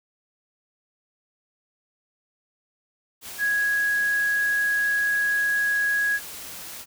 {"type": "tone in noise", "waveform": "sine", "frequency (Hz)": 1661.2, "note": "G#6", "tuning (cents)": 0, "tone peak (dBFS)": -20, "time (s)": [3.38, 6.2], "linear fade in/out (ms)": 50, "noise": "white", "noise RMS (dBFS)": -38, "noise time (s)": [3.21, 6.86], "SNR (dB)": 15, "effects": []}